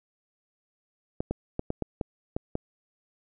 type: clicks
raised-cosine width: 2 ms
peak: -15 dBFS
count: 8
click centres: 1.205 / 1.31 / 1.594 / 1.704 / 1.823 / 2.012 / 2.365 / 2.554 s
effects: none